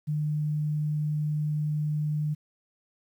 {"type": "tone", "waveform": "sine", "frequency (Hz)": 150.9, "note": "D3", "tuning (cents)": 47, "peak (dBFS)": -25, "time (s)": [0.07, 2.35], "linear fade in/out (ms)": 20, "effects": ["10-bit"]}